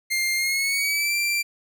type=tone with pitch glide; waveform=sawtooth; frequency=2111 to 2356 Hz; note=C7 to D7; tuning=+15 to +5 cents; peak=-18 dBFS; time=0.1-1.43 s; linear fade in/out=20 ms; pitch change=+190 cents; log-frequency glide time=0.36-1.15 s; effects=none